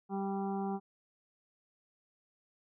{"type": "harmonic tone", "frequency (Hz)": 196, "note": "G3", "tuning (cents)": 0, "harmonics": [1, 2, 4, 5, 6, 7], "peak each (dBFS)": [-35, -39, -39, -48, -51, -55], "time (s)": [0.09, 0.8], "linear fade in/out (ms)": 50, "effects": []}